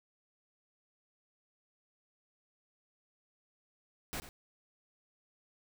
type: noise with echo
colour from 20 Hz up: pink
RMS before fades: -39 dBFS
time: 4.13-4.2 s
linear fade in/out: 0 ms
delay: 90 ms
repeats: 1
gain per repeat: -13 dB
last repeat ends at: 4.29 s
effects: none